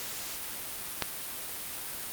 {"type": "click", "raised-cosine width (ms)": 0.2, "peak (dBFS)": -9, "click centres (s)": 1.023, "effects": ["white hiss -38 dBFS RMS until 2.12 s", "Opus 48 kbps"]}